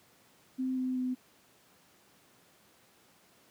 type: tone with pitch steps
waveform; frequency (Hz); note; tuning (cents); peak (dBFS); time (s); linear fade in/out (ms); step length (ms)
sine; 259.1 / 256.4 / 253.8; C4 / C4 / B3; -17 / -35 / +47; -29; 0.58-1.15; 20; 190
effects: pink hiss -63 dBFS RMS until 3.5 s + high-pass 150 Hz 12 dB/octave